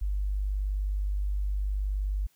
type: tone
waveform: sine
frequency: 49.62 Hz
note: G1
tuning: 22 cents sharp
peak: -26 dBFS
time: 0.01-2.27 s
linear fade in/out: 10 ms
effects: white hiss -67 dBFS RMS until 2.35 s